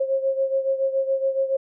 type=beating tone pair; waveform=sine; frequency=536 / 543.1 Hz; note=C5 / C#5; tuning=+42 / -36 cents; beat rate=7.1 Hz; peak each=-21 / -26 dBFS; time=0-1.57 s; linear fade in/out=10 ms; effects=none